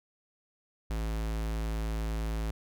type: tone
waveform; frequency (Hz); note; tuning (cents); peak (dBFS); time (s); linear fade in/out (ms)
square; 54.6; A1; -13; -31; 0.9-2.51; 5
effects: none